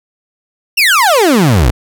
30% pulse exponential sweep, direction down, 2851 to 51.91 Hz, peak -4 dBFS, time 0.77-1.71 s, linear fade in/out 10 ms, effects none

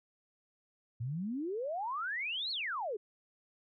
sine exponential two-way sweep, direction up then down, 110.2 to 4435 to 384.2 Hz, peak -34 dBFS, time 1-2.97 s, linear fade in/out 10 ms, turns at 2.51 s, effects none

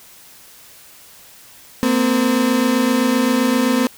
35% pulse tone pair together, 229 / 256.7 Hz, A#3 / C4, -31 / -33 cents, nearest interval major second, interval 198 cents, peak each -17 / -14 dBFS, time 1.83-3.87 s, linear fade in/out 0 ms, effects white hiss -44 dBFS RMS until 3.97 s

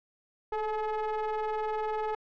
square ring-modulated tone, 212 Hz, G#3, 36 cents sharp, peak -27 dBFS, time 0.52-2.15 s, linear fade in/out 5 ms, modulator 646 Hz, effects low-pass 2000 Hz 12 dB/octave

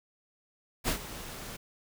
pink noise with ADSR envelope, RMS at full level -28 dBFS, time 0.84-1.57 s, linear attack 41 ms, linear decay 100 ms, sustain -14 dB, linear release 14 ms, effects none

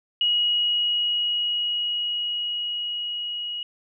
sine tone with level ramp, 2900 Hz, F#7, 35 cents flat, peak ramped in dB -18 to -28 dBFS, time 0.21-3.63 s, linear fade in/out 2 ms, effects none

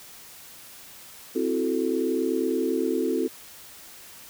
sine chord, F# half-diminished seventh, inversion second, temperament equal, 261.6 / 329.6 / 370 / 440 Hz, C4 / E4 / F#4 / A4, 0 / 0 / 0 / 0 cents, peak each -28 dBFS, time 1.35-3.28 s, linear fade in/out 10 ms, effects white hiss -46 dBFS RMS until 4.29 s

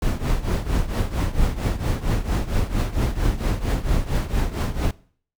brown noise with tremolo, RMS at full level -18 dBFS, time 0.02-4.91 s, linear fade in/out 2 ms, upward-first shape triangle, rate 4.4 Hz, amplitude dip 85%, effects noise-tail reverb RT60 0.5 s tail -21 dB re dry

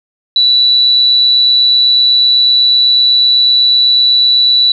sine tone with amplitude modulation, 3950 Hz, B7, in tune, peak -4 dBFS, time 0.36-4.72 s, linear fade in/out 2 ms, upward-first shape sine, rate 128 Hz, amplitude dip 35%, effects none

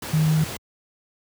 sine tone in noise, 156.4 Hz, D#3, 9 cents sharp, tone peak -16 dBFS, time 0.13-0.44 s, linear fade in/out 5 ms, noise pink, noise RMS -32 dBFS, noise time 0.02-0.57 s, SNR +13 dB, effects high-pass 80 Hz 12 dB/octave

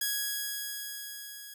5% pulse tone with level ramp, 1661.2 Hz, G#6, in tune, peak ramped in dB -17 to -33 dBFS, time 0.01-1.54 s, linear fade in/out 5 ms, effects none

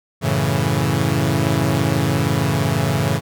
sawtooth chord, F# minor seventh, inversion none, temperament equal, 92.5 / 110 / 138.59 / 164.81 Hz, F#2 / A2 / C#3 / E3, 0 / 0 / 0 / 0 cents, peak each -21 / -18 / -16 / -18 dBFS, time 0.21-3.21 s, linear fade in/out 50 ms, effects none

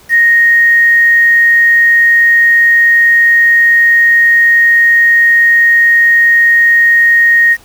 sine tone with quantisation, 1864.7 Hz, A#6, in tune, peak -4 dBFS, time 0.09-7.57 s, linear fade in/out 50 ms, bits 5, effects pink hiss -42 dBFS RMS until 7.64 s

